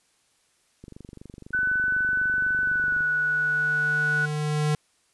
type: click train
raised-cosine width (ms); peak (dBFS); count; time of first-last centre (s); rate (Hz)
3; -29; 53; 0.84-3.007; 24
type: tone with pitch glide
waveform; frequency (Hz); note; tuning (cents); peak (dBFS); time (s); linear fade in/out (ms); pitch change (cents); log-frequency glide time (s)
sine; 1500 to 1473.4; F#6 to F#6; +23 to -8; -21; 1.53-4.26; 10; -31; 2.63-2.96
type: tone with exponential growth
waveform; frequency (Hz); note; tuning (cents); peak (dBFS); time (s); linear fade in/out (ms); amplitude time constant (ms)
square; 150.6; D3; +44; -21; 1.85-4.75; 2; 630
effects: white hiss -66 dBFS RMS until 5.13 s + resampled to 24000 Hz